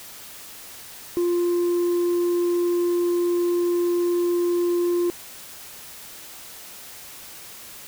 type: tone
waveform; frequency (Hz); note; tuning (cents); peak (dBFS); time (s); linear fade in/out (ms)
sine; 349.2; F4; 0; -16; 1.17-5.1; 0
effects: tanh soft clip ceiling -18 dBFS + white hiss -41 dBFS RMS until 7.87 s